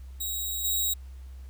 5% pulse tone with level steps, 3821 Hz, A#7, 42 cents sharp, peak -22 / -17 dBFS, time 0.2-0.94 s, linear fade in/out 10 ms, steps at 0.64 s, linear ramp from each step 10 ms, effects added 65 Hz sine -40 dBFS peak until 1.49 s + pink hiss -62 dBFS RMS until 1.49 s

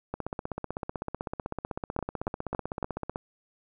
two click trains, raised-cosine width 1 ms, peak -15 / -18 dBFS, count 4 / 49, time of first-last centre 1.99-2.828 / 0.14-3.159 s, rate 3.58 / 15.9 Hz, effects none

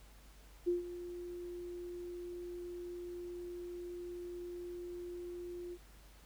sine tone with ADSR envelope, 351.7 Hz, F4, 12 cents sharp, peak -28 dBFS, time 0.66-5.78 s, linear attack 22 ms, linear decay 140 ms, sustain -14 dB, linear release 50 ms, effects added 50 Hz sine -57 dBFS peak until 6.25 s + pink hiss -63 dBFS RMS until 6.25 s

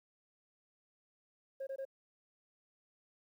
sine tone bursts, 539 Hz, C#5, 49 cents flat, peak -36 dBFS, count 3, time 1.6-1.852 s, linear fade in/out 10 ms, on 70 ms, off 21 ms, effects tanh soft clip ceiling -37 dBFS + 12-bit

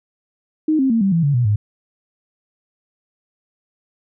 sine tone with pitch steps, 311.1 / 266.2 / 227.7 / 194.85 / 166.71 / 142.64 / 122.04 / 104.42 Hz, D#4 / C4 / A#3 / G3 / E3 / C#3 / B2 / G#2, 0 / +30 / -40 / -10 / +20 / +50 / -20 / +10 cents, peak -13 dBFS, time 0.68-1.56 s, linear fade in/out 5 ms, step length 110 ms, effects none

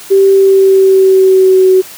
sine tone with pitch glide, 389.6 to 374.8 Hz, G4 to F#4, -11 to +22 cents, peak -3 dBFS, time 0.1-1.82 s, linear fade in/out 20 ms, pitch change -67 cents, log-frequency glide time 0.31-1.68 s, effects white hiss -31 dBFS RMS until 1.97 s + high-pass 100 Hz 12 dB/octave

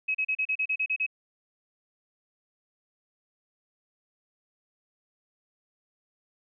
sine tone bursts, 2556 Hz, D#7, 46 cents sharp, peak -24 dBFS, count 10, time 0.08-1.065 s, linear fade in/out 10 ms, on 67 ms, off 35 ms, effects none

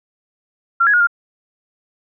sine tone with pitch steps, 1374 / 1668 / 1440 / 1401 Hz, F6 / G#6 / F#6 / F6, -29 / +7 / -47 / +5 cents, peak -10 dBFS, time 0.8-1.072 s, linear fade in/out 10 ms, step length 68 ms, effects none

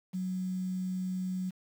sine tone with quantisation, 185 Hz, F#3, in tune, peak -31 dBFS, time 0.13-1.51 s, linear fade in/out 20 ms, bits 9, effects none

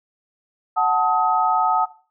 sine chord, D# diminished, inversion first, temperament equal with one note detuned, 740 / 880 / 1264.8 Hz, F#5 / A5 / D#6, 0 / 0 / +28 cents, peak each -20 dBFS, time 0.76-1.86 s, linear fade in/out 20 ms, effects noise-tail reverb RT60 0.4 s tail -17 dB re dry

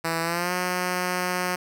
5% pulse tone with pitch glide, 164.81 to 180.77 Hz, E3 to F#3, 0 to -40 cents, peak -13 dBFS, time 0.04-1.56 s, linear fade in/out 10 ms, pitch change +160 cents, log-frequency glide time 0.21-0.53 s, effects none

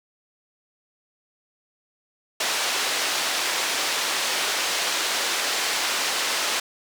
white band-pass noise, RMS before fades -25 dBFS, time 2.4-6.6 s, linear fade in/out 5 ms, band 410 to 5300 Hz, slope 12 dB/octave, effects none

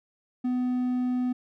triangle tone, 250 Hz, B3, 21 cents sharp, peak -22 dBFS, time 0.44-1.33 s, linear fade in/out 10 ms, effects none

